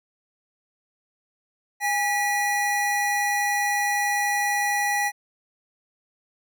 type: tone pair together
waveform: square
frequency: 818.2 / 1946 Hz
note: G#5 / B6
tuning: -26 / -26 cents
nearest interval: octave + minor third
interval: 1500 cents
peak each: -25 dBFS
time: 1.8-5.12 s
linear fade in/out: 50 ms
effects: none